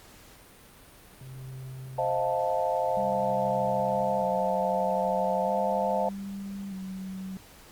triangle tone with tremolo, 130.81 Hz, C3, in tune, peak -35 dBFS, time 1.21-4.42 s, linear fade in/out 2 ms, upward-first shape sine, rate 0.52 Hz, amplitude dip 90%
sine chord, F dominant seventh, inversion second, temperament equal with one note detuned, 523.3 / 625.9 / 698.5 / 880 Hz, C5 / Eb5 / F5 / A5, 0 / +10 / 0 / 0 cents, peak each -30 dBFS, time 1.98-6.09 s, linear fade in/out 5 ms
sine tone with vibrato, 193.3 Hz, G3, 24 cents flat, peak -34 dBFS, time 2.97-7.37 s, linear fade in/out 0 ms, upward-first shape square, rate 0.4 Hz, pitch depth 36 cents each way
effects pink hiss -52 dBFS RMS until 7.71 s + Opus 48 kbps

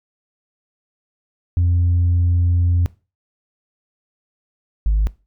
sine tone pair in turn, 87.31 / 51.91 Hz, F2 / G#1, 0 / 0 cents, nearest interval major sixth, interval 900 cents, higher first, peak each -11 dBFS, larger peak neither, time 1.57-2.86 / 4.86-5.07 s, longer first, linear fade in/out 0 ms, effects noise-tail reverb RT60 0.3 s tail -21 dB re dry + tanh soft clip ceiling -11 dBFS

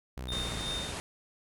sawtooth exponential sweep, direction down, 65 to 55.9 Hz, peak -33 dBFS, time 0.17-0.61 s, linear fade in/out 0 ms
triangle tone with tremolo, 3648 Hz, A#7, 38 cents flat, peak -32 dBFS, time 0.28-0.92 s, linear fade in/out 5 ms, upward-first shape sine, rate 2.8 Hz, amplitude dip 65%
pink low-pass noise, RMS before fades -38 dBFS, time 0.32-1 s, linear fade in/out 0 ms, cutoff 11000 Hz, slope 96 dB/octave
effects none

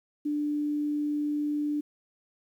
sine tone, 295.5 Hz, D4, 11 cents sharp, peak -26 dBFS, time 0.25-1.81 s, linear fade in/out 10 ms, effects 10-bit

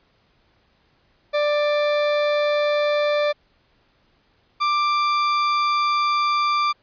40% pulse tone pair in turn, 590 / 1180 Hz, D5 / D6, +8 / +8 cents, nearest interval octave, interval 1200 cents, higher second, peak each -17 dBFS, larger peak neither, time 1.33-3.33 / 4.6-6.73 s, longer second, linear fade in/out 20 ms, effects pink hiss -62 dBFS RMS until 6.82 s + resampled to 11025 Hz

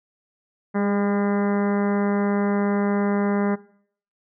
harmonic tone with a mistuned harmonic, 201.9 Hz, G#3, 49 cents flat, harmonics 1 / 2 / 3 / 4 / 5 / 6 / 7 / 8 / 9 / 10, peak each -21 / -27 / -31 / -33 / -35 / -37 / -38 / -39 / -40 / -41 dBFS, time 0.74-3.56 s, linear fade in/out 20 ms, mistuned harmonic 2, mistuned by +16 cents, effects noise-tail reverb RT60 0.6 s tail -20 dB re dry

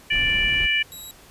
harmonic tone, 587 Hz, D5, 1 cent flat, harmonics 3 / 4 / 5, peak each -25 / -21 / -23 dBFS, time 0.1-0.83 s, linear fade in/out 10 ms
brown noise, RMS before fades -31 dBFS, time 0.11-0.67 s, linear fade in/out 20 ms
5% pulse tone, 3858 Hz, B7, 41 cents flat, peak -27 dBFS, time 0.92-1.11 s, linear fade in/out 0 ms
effects pink hiss -49 dBFS RMS until 1.3 s + resampled to 32000 Hz

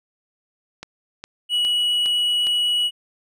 click train, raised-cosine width 0.2 ms, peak -16 dBFS, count 5, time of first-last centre 0.83-2.469 s, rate 2.44 Hz
triangle tone, 2927 Hz, F#7, 19 cents flat, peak -16 dBFS, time 1.49-2.91 s, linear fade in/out 50 ms
effects none

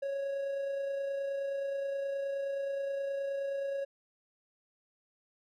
triangle tone with amplitude modulation, 553 Hz, C#5, 4 cents flat, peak -29 dBFS, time 0.02-3.85 s, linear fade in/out 10 ms, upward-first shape sine, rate 29.5 Hz, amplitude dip 30%, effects none

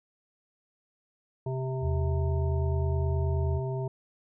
harmonic tone, 130.81 Hz, C3, in tune, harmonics 1 / 3 / 5 / 7, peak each -30 / -35 / -40 / -43 dBFS, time 1.46-3.88 s, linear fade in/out 5 ms
sine tone, 81.3 Hz, E2, 23 cents flat, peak -26 dBFS, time 1.81-3.61 s, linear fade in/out 50 ms
effects none

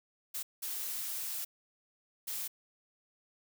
blue noise bursts at uneven times, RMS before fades -38 dBFS, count 3, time 0.34-0.43 / 0.62-1.45 / 2.27-2.48 s, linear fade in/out 10 ms, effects none

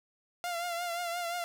sawtooth tone with vibrato, 693 Hz, F5, 14 cents flat, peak -29 dBFS, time 0.44-1.44 s, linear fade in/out 0 ms, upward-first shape triangle, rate 5.7 Hz, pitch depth 55 cents each way, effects none

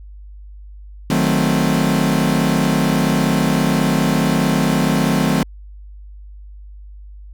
40% pulse chord, D# diminished seventh, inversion none, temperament equal, 155.56 / 185 / 220 / 261.6 Hz, D#3 / F#3 / A3 / C4, 0 / 0 / 0 / 0 cents, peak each -19 dBFS, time 1.1-5.43 s, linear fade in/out 2 ms, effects added 50 Hz sine -34 dBFS peak until 7.33 s

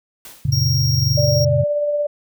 white noise with exponential decay, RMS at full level -35 dBFS, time 0.25-0.7 s, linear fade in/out 2 ms, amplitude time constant 97 ms
sine chord, F# major, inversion none, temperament equal with one note detuned, 92.5 / 116.54 / 139.15 Hz, F#2 / A#2 / C#3, 0 / 0 / +7 cents, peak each -23 / -19 / -18 dBFS, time 0.45-1.64 s, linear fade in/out 5 ms
square tone, 5588 Hz, F8, in tune, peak -21 dBFS, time 0.52-1.45 s, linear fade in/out 5 ms
sine tone with tremolo, 587.3 Hz, D5, in tune, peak -15 dBFS, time 1.17-2.07 s, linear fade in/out 10 ms, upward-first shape triangle, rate 17 Hz, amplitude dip 35%
effects none

